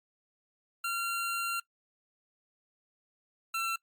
25% pulse tone pair in turn, 1378 / 1348.1 Hz, F6 / E6, -24 / +38 cents, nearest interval unison, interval 38 cents, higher first, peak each -27 dBFS, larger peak neither, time 0.84-1.6 / 3.54-3.76 s, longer first, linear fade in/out 5 ms, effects noise-tail reverb RT60 0.1 s tail -22 dB re dry + Opus 32 kbps

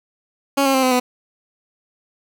15% pulse tone with pitch steps, 277.2 / 270.1 / 263.2 / 256.4 / 249.8 Hz, C#4 / C#4 / C4 / C4 / B3, 0 / -45 / +10 / -35 / +20 cents, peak -8 dBFS, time 0.57-1 s, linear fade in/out 10 ms, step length 86 ms, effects none

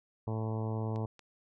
harmonic tone, 110.3 Hz, A2, 5 cents sharp, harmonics 1 / 2 / 3 / 4 / 5 / 6 / 7 / 8 / 9 / 10, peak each -33 / -40 / -44 / -42 / -47 / -48 / -49 / -48 / -50 / -56 dBFS, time 0.27-1.06 s, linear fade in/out 5 ms
clicks, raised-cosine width 0.2 ms, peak -35 dBFS, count 2, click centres 0.96 / 1.193 s
effects none

